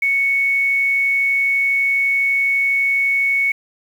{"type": "tone with quantisation", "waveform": "sine", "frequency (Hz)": 2217, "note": "C#7", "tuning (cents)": 0, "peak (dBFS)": -14, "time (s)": [0.02, 3.52], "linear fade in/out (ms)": 5, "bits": 7, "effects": []}